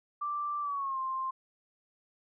sine tone with pitch glide, 1174.7 to 1052.6 Hz, D6 to C6, 0 to +10 cents, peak -31 dBFS, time 0.21-1.31 s, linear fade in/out 10 ms, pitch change -190 cents, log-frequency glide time 0.61-0.99 s, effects none

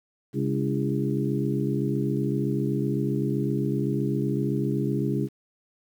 harmonic tone with a mistuned harmonic, 67.8 Hz, C#2, 38 cents flat, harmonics 2 / 3 / 4 / 5 / 6, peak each -27 / -29 / -30 / -31 / -32 dBFS, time 0.33-5.29 s, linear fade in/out 50 ms, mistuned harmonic 4, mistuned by +88 cents, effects 9-bit

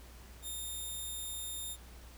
5% pulse tone, 3645 Hz, A#7, 40 cents flat, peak -31 dBFS, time 0.42-1.77 s, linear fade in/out 50 ms, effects added 60 Hz sine -51 dBFS peak until 2.17 s + pink hiss -57 dBFS RMS until 2.17 s

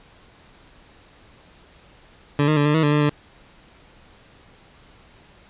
20% pulse tone with pitch steps, 144.8 / 153.5 / 145.6 / 149.1 / 159.6 / 147.2 / 149 / 147.4 Hz, D3 / D#3 / D3 / D3 / D#3 / D3 / D3 / D3, -24 / -23 / -15 / +27 / +44 / +4 / +25 / +7 cents, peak -11 dBFS, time 2.39-3.094 s, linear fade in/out 2 ms, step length 88 ms, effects pink hiss -51 dBFS RMS until 5.49 s + resampled to 8000 Hz

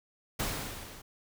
pink noise with level ramp, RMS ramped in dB -31 to -50 dBFS, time 0.39-1.02 s, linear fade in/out 10 ms, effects none

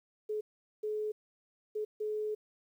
sine tone bursts at uneven times, 426.4 Hz, G#4, 46 cents sharp, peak -32 dBFS, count 4, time 0.29-0.41 / 0.83-1.12 / 1.75-1.85 / 2-2.35 s, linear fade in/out 10 ms, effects 11-bit

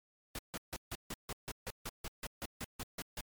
pink noise bursts, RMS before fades -41 dBFS, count 16, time 0.35-3.208 s, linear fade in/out 2 ms, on 38 ms, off 150 ms, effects MP3 96 kbps

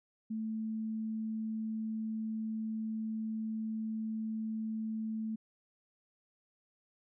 sine tone, 220 Hz, A3, in tune, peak -34 dBFS, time 0.3-5.36 s, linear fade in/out 10 ms, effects none

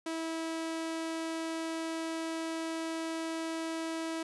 sawtooth tone, 325.4 Hz, E4, 22 cents flat, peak -30 dBFS, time 0.06-4.23 s, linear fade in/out 5 ms, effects resampled to 24000 Hz + 11-bit

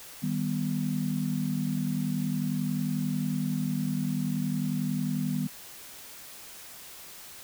sine chord, Eb augmented, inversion none, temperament equal, 155.56 / 196 / 246.9 Hz, Eb3 / G3 / B3, 0 / 0 / 0 cents, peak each -31 dBFS, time 0.22-5.48 s, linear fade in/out 20 ms, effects white hiss -46 dBFS RMS until 7.43 s

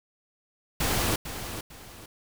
pink noise with echo, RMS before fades -26 dBFS, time 0.8-1.16 s, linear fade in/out 5 ms, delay 450 ms, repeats 2, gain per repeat -10 dB, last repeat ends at 2.06 s, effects none

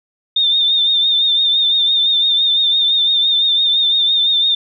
sine tone with vibrato, 3622 Hz, A7, 49 cents sharp, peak -11 dBFS, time 0.36-4.55 s, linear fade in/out 5 ms, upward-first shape triangle, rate 5.9 Hz, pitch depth 57 cents each way, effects none

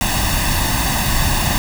pink noise with comb filter, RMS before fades -17 dBFS, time 0.01-1.58 s, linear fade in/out 0 ms, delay 1.1 ms, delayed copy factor +0.75, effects none

